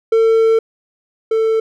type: tone pair in turn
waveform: triangle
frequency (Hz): 449.6 / 444.9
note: A4 / A4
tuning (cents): +37 / +19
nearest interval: unison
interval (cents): 18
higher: first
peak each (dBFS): -7 / -10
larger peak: first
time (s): 0.12-0.59 / 1.31-1.6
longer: first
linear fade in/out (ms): 5
effects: none